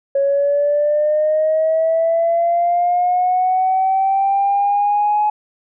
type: linear sweep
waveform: sine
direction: up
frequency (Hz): 551 to 845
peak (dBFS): -12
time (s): 0.15-5.3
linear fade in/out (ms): 5
effects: tanh soft clip ceiling -8 dBFS